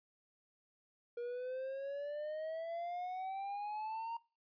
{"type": "exponential sweep", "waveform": "triangle", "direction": "up", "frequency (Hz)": [473.7, 932.3], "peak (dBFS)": -37, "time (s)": [1.17, 4.17], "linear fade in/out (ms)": 5, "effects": ["noise-tail reverb RT60 0.3 s tail -21 dB re dry", "resampled to 11025 Hz"]}